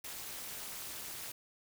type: noise with amplitude modulation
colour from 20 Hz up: white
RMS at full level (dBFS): -40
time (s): 0.04-1.32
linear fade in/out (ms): 5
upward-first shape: sine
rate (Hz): 249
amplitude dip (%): 95
effects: none